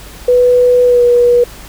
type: tone with pitch glide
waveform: sine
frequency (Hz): 493.9 to 483.5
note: B4 to B4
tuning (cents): 0 to -37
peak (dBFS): -5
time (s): 0.28-1.44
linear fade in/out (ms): 5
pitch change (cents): -37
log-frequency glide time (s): 0.84-1.03
effects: added 50 Hz sine -35 dBFS peak until 1.68 s + pink hiss -34 dBFS RMS until 1.68 s